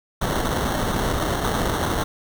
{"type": "noise with sample-and-hold", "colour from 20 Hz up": "pink", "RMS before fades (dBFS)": -23, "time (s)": [0.21, 2.04], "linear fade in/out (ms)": 10, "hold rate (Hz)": 2450, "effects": []}